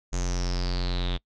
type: tone with low-pass filter sweep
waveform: square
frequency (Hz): 44.58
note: F1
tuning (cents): +36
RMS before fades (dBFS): -27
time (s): 0.12-1.18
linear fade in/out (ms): 20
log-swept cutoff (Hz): 6700 to 3500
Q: 9.3
effects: noise-tail reverb RT60 0.1 s tail -25 dB re dry